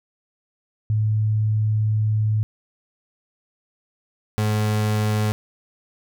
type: tone pair in turn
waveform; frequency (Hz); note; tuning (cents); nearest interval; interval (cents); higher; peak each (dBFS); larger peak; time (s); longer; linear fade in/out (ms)
sine / 35% pulse; 107.8 / 106.68; A2 / G#2; -35 / +47; unison; 18; first; -17; neither; 0.9-2.43 / 4.38-5.32; first; 0
effects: none